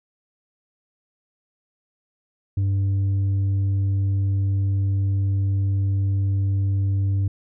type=tone with tanh clipping; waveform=triangle; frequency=98 Hz; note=G2; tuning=in tune; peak=-19 dBFS; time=2.57-7.28 s; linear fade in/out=5 ms; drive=8 dB; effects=none